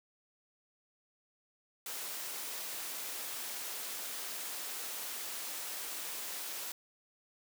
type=high-pass noise; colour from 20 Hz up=white; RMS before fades=-41 dBFS; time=1.86-6.72 s; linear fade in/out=2 ms; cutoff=310 Hz; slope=12 dB/octave; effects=none